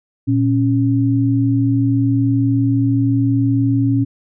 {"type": "tone pair together", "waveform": "sine", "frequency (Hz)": [116.54, 275.7], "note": ["A#2", "C#4"], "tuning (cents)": [0, -9], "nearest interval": "octave + minor third", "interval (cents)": 1491, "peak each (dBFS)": -15, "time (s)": [0.27, 4.05], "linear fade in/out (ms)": 20, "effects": []}